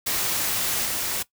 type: noise with level steps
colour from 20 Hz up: white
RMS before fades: -25 / -27 dBFS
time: 0.06-1.23 s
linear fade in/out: 10 ms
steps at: 0.84 s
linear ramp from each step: 20 ms
effects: noise-tail reverb RT60 0.1 s tail -18 dB re dry